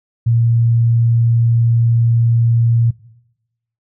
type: tone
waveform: sine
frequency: 116.54 Hz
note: A#2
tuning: in tune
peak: -10 dBFS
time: 0.26-2.91 s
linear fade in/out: 10 ms
effects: noise-tail reverb RT60 0.9 s tail -20 dB re dry